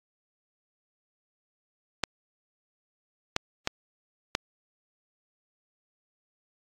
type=clicks; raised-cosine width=0.2 ms; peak=-7 dBFS; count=4; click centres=2.037 / 3.364 / 3.674 / 4.351 s; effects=AAC 48 kbps